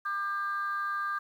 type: tone pair together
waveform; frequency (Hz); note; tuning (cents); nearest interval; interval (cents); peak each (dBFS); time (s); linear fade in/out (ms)
sine; 1195.6 / 1596; D6 / G6; +31 / +31; perfect fourth; 500; -30 / -33; 0.05-1.19; 10
effects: tanh soft clip ceiling -24 dBFS + 10-bit